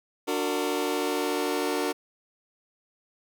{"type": "chord", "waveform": "sawtooth", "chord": "D augmented", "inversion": "none", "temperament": "just", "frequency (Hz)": [293.7, 367.1, 458.9], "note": ["D4", "F#4", "A#4"], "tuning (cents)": [0, -14, -27], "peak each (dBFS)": -26, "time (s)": [0.27, 1.93], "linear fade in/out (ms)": 20, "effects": []}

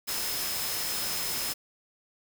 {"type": "tone in noise", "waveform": "sine", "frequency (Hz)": 5150, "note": "E8", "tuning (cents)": -41, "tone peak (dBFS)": -37, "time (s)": [0.07, 1.54], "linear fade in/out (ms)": 20, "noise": "white", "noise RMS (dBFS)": -32, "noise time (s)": [0.07, 1.54], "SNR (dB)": -8, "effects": []}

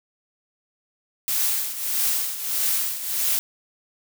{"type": "noise with tremolo", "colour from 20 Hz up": "blue", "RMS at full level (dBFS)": -21, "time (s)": [1.28, 3.39], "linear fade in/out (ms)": 0, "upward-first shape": "triangle", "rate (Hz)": 1.6, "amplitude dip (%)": 75, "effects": []}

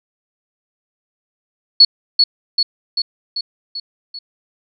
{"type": "tone with echo", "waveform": "sine", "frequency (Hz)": 4387, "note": "C#8", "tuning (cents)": -19, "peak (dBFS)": -3, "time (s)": [1.8, 1.85], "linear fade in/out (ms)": 5, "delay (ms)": 390, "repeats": 6, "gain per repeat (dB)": -4, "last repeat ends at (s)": 4.19, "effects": []}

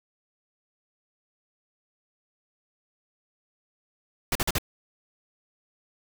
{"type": "noise bursts", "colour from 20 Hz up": "pink", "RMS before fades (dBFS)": -25, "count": 4, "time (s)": [4.32, 4.584], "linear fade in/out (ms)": 2, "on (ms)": 33, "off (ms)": 44, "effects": []}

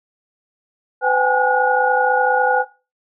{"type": "tone cluster", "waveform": "sine", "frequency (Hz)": [505, 769, 823, 853, 1448], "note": ["B4", "G5", "G#5", "G#5", "F#6"], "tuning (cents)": [39, -33, -16, 46, -38], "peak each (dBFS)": [-19, -21, -18, -26, -19], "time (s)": [1.01, 2.65], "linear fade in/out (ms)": 50, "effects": ["noise-tail reverb RT60 0.3 s tail -18 dB re dry"]}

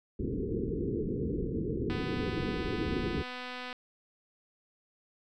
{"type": "low-pass noise", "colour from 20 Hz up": "white", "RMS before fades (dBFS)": -33, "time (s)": [0.19, 3.23], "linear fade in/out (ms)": 10, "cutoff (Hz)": 460, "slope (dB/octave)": 96}
{"type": "click train", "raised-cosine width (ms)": 0.3, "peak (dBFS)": -25, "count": 458, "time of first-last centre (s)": [1.9, 3.728], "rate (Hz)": 250}
{"effects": []}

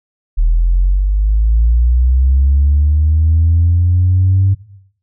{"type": "linear sweep", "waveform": "sine", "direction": "up", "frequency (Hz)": [38.89, 97.7], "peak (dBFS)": -7, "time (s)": [0.37, 4.55], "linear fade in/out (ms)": 20, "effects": ["noise-tail reverb RT60 0.7 s tail -17 dB re dry", "tanh soft clip ceiling -4 dBFS"]}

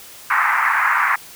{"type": "band-pass noise", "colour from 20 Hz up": "pink", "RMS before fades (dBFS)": -17, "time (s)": [0.3, 1.16], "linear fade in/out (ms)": 5, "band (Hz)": [930, 2100], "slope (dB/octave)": 48, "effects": ["white hiss -40 dBFS RMS until 1.35 s"]}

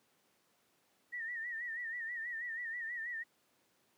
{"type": "tone with vibrato", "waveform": "sine", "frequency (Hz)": 1871, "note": "A#6", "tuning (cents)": 6, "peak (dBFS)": -38, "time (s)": [1.12, 3.24], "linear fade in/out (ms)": 20, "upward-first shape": "sine", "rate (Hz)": 6.2, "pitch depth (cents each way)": 85, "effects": ["pink hiss -73 dBFS RMS until 3.97 s", "high-pass 200 Hz 12 dB/octave"]}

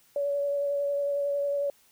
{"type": "tone with vibrato", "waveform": "sine", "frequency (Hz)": 568, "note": "C#5", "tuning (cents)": 42, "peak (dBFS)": -25, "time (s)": [0.16, 1.7], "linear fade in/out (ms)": 2, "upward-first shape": "sine", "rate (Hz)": 11, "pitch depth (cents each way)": 15, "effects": ["white hiss -62 dBFS RMS until 1.91 s"]}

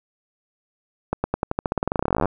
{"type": "accelerating click train", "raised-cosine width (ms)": 1, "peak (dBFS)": -7, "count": 28, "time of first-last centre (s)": [1.13, 2.256], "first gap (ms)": 110, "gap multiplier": 0.91, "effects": []}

